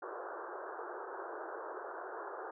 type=band-pass noise; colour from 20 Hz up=pink; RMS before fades=-44 dBFS; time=0.02-2.51 s; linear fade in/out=5 ms; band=340 to 1600 Hz; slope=96 dB/octave; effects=none

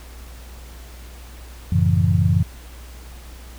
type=chord; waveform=sine; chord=F# minor seventh; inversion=none; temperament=just; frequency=92.5 / 111 / 138.75 / 166.5 Hz; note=F#2 / A2 / C#3 / E3; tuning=0 / +16 / +2 / +18 cents; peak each=-17 / -21 / -22 / -20 dBFS; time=1.72-2.43 s; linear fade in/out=5 ms; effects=added 60 Hz sine -37 dBFS peak until 3.58 s + pink hiss -45 dBFS RMS until 3.58 s

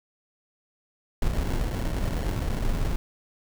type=noise with sample-and-hold; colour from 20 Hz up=brown; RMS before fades=-26 dBFS; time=1.22-2.96 s; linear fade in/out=2 ms; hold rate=1225 Hz; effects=none

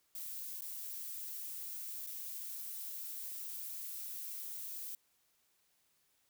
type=noise with dropouts; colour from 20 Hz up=violet; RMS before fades=-44 dBFS; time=0.15-4.95 s; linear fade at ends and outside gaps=2 ms; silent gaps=0.609-0.619 / 2.065-2.071 s; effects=white hiss -75 dBFS RMS until 6.29 s

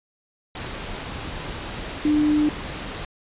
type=tone in noise; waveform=sine; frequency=300 Hz; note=D4; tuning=37 cents sharp; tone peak=-16 dBFS; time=2.05-2.49 s; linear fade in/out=2 ms; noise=pink; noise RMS=-32 dBFS; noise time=0.55-3.05 s; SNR=+13 dB; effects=resampled to 8000 Hz

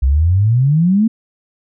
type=exponential sweep; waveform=sine; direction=up; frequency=62.5 to 230.5 Hz; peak=-9 dBFS; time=0.02-1.08 s; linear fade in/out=10 ms; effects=none

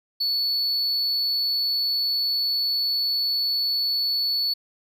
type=tone; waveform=triangle; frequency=4435 Hz; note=C#8; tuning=in tune; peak=-20 dBFS; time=0.2-4.54 s; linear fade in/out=10 ms; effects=none

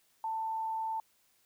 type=tone; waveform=sine; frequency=889 Hz; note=A5; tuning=18 cents sharp; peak=-32 dBFS; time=0.24-1 s; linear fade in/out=2 ms; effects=white hiss -70 dBFS RMS until 1.45 s

